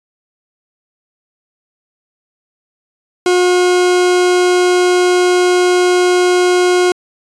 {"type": "tone", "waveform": "40% pulse", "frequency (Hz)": 360, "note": "F#4", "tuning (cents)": -47, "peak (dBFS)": -8, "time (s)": [3.26, 6.92], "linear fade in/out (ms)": 2, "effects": ["resampled to 22050 Hz"]}